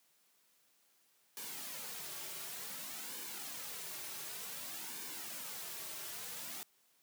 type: noise with flanger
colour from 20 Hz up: white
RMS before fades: -45 dBFS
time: 1.37-6.63 s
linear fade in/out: 0 ms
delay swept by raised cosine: 1.5 to 4.1 ms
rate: 0.55 Hz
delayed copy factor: -0.6
effects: white hiss -72 dBFS RMS until 7.02 s + high-pass 150 Hz 12 dB/octave